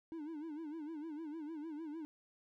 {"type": "tone with vibrato", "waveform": "triangle", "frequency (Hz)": 311.1, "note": "D#4", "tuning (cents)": 0, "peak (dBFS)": -40, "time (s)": [0.12, 2.05], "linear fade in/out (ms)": 0, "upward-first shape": "sine", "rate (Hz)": 6.6, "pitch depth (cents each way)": 120, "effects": []}